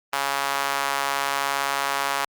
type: tone with high-pass filter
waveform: sawtooth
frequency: 139.3 Hz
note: C#3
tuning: 9 cents sharp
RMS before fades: -25 dBFS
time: 0.13-2.25 s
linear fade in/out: 0 ms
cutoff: 980 Hz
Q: 1.6
effects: Opus 32 kbps